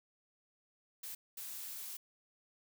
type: noise bursts at uneven times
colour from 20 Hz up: blue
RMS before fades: -45 dBFS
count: 2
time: 1.03-1.15 / 1.37-1.97 s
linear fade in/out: 5 ms
effects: none